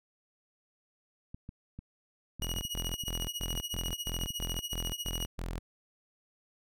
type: clicks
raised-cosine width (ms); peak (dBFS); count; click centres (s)
5; -30; 12; 1.345 / 1.491 / 1.79 / 2.397 / 2.571 / 2.651 / 3.037 / 3.543 / 3.75 / 3.894 / 4.235 / 4.305
type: tone bursts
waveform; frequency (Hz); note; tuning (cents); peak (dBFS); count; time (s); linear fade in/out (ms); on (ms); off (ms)
sawtooth; 42.57; F1; -44; -31; 10; 2.41-5.59; 10; 210; 120
type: tone with tremolo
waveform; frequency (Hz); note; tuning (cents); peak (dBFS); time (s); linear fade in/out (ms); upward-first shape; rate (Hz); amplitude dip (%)
sawtooth; 2900; F#7; -35; -29; 2.42-5.26; 2; triangle; 14; 95
effects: none

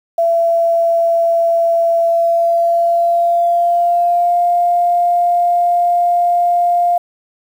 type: tone with pitch glide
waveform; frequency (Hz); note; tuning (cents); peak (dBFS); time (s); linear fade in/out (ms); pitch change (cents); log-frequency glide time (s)
sine; 672 to 699.7; E5 to F5; +33 to +3; -10; 0.18-6.98; 5; +70; 2-4.34
effects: 7-bit

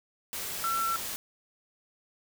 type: tone in noise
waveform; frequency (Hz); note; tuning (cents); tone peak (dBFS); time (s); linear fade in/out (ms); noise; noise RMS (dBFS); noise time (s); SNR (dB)
sine; 1346; E6; +36; -27; 0.64-0.96; 0; white; -36; 0.33-1.16; +6
effects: none

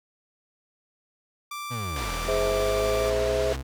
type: tone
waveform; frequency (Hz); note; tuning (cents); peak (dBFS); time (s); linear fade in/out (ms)
sawtooth; 1174.7; D6; 0; -29; 1.51-3.1; 5
type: linear two-way sweep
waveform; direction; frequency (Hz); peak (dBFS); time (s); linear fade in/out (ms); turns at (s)
35% pulse; down then up; 127.4 to 39.26 to 67.5; -29; 1.7-3.63; 20; 2.12
type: band-pass noise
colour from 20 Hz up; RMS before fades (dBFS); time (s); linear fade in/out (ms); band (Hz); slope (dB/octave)
pink; -36; 1.96-3.56; 2; 370 to 6300; 12
type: chord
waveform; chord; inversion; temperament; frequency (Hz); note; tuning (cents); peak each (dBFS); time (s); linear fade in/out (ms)
sine; Ab augmented; none; just; 415.3 / 519.1 / 648.9; Ab4 / C5 / E5; 0 / -14 / -27; -27; 2.28-3.53; 2
effects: none

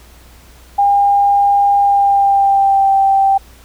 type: tone with pitch glide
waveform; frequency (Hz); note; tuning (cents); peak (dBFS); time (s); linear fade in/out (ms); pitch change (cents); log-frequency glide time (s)
sine; 805 to 781.6; G5 to G5; +46 to -5; -8; 0.78-3.38; 10; -51; 1.79-2.92
effects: added 60 Hz sine -41 dBFS peak until 3.64 s + pink hiss -45 dBFS RMS until 3.64 s

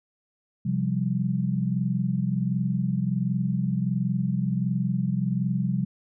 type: chord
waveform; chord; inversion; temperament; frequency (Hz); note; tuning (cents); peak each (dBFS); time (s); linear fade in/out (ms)
sine; C suspended fourth; none; equal; 130.81 / 174.61 / 196; C3 / F3 / G3; 0 / 0 / 0; -27; 0.65-5.85; 10
effects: none

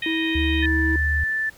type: harmonic tone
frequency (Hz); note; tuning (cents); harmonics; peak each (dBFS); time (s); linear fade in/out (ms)
622.3; D#5; 0; 3 / 4 / 5 / 6; -27 / -29 / -31 / -33; 0.02-0.66; 5
type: tone with pitch glide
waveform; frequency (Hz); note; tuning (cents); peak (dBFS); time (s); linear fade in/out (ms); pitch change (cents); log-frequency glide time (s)
triangle; 324 to 322.1; E4 to E4; -30 to -40; -21; 0.06-0.96; 2; -10; 0.55-0.67
type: tone with vibrato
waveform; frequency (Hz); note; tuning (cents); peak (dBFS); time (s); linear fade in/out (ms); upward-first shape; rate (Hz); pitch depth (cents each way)
sine; 74.3; D2; +21; -21; 0.35-1.24; 5; sine; 19; 9
type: tone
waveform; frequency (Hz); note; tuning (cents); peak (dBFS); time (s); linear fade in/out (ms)
sine; 1760; A6; 0; -21; 0.62-1.5; 10
effects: pink hiss -50 dBFS RMS until 1.57 s

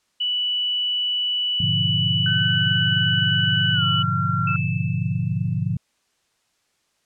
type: tone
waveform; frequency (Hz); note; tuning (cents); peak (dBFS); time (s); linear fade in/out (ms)
sine; 2960; F#7; 0; -20; 0.2-4.03; 10
type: chord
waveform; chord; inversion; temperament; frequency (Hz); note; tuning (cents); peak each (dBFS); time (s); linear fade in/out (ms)
sine; G# diminished seventh; none; equal; 103.83 / 123.47 / 146.83 / 174.61; G#2 / B2 / D3 / F3; 0 / 0 / 0 / 0; -26; 1.6-5.77; 5
type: tone with pitch glide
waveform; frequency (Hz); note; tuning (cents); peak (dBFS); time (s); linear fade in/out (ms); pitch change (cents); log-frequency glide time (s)
sine; 1521 to 1370.8; F#6 to F6; +47 to -33; -23; 2.26-4.56; 2; -180; 3.73-3.84
type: tone with exponential decay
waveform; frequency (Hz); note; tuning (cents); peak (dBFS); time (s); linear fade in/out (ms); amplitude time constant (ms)
sine; 2629; E7; -5; -23; 4.47-5.76; 5; 280
effects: white hiss -68 dBFS RMS until 7.05 s + low-pass 8000 Hz 12 dB/octave

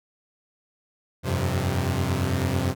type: chord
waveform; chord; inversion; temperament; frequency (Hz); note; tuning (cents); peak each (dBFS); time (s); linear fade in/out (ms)
sawtooth; F suspended second; none; equal with one note detuned; 87.31 / 96.32 / 130.81; F2 / G2 / C3; 0 / -30 / 0; -23; 1.23-2.75; 50
effects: none

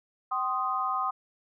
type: chord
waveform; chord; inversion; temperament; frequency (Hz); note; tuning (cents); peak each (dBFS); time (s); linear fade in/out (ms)
sine; C minor; second; equal with one note detuned; 767.4 / 1046.5 / 1244.5; G5 / C6 / Eb6; -37 / 0 / 0; -33 / -31 / -29; 0.31-1.11; 10
effects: none

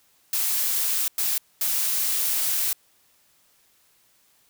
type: noise bursts at uneven times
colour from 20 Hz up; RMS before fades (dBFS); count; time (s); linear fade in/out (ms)
blue; -24; 3; 0.33-1.08 / 1.18-1.38 / 1.61-2.73; 2
effects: white hiss -62 dBFS RMS until 4.49 s

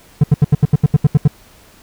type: tone bursts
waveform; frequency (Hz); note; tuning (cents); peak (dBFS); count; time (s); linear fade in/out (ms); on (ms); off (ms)
triangle; 146.83; D3; 0; -3; 11; 0.21-1.278; 5; 28; 76
effects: pink hiss -46 dBFS RMS until 1.82 s

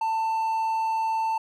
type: tone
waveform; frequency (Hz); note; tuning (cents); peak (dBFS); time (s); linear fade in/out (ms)
triangle; 891; A5; +22; -21; 0.01-1.38; 5
effects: none

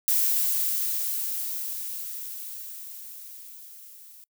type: noise with level ramp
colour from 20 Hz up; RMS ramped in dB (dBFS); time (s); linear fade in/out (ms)
violet; -22 to -49; 0.08-4.24; 0
effects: noise-tail reverb RT60 0.1 s tail -25 dB re dry

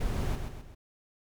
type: noise with echo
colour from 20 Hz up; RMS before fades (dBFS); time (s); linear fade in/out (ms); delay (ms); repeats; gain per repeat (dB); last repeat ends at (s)
brown; -30; 0-0.36; 10; 130; 3; -6; 0.75
effects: none

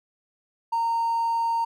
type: tone with hard clipping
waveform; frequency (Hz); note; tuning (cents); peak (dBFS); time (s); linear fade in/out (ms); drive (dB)
triangle; 922; A#5; -19; -22; 0.72-1.65; 10; 4
effects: none

